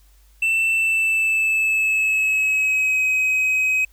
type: tone with pitch glide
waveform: triangle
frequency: 2669 to 2532 Hz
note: E7 to D#7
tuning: +21 to +30 cents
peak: -15 dBFS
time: 0.42-3.85 s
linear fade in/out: 5 ms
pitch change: -91 cents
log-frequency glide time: 0.73-3.03 s
effects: added 50 Hz sine -50 dBFS peak until 3.92 s + white hiss -60 dBFS RMS until 3.92 s